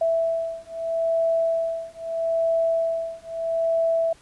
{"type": "beating tone pair", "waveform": "sine", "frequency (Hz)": [659.3, 660.08], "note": ["E5", "E5"], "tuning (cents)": [0, 2], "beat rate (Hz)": 0.78, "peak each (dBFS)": -24, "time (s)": [0.01, 4.13], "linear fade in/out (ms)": 5, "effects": ["pink hiss -54 dBFS RMS until 4.21 s", "resampled to 24000 Hz"]}